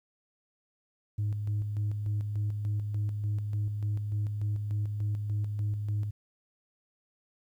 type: tone with tremolo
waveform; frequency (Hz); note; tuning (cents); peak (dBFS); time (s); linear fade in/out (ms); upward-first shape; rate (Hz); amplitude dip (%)
sine; 104.2; G#2; +6; -25; 1.18-6.11; 10; square; 3.4; 45
effects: tanh soft clip ceiling -25 dBFS + 11-bit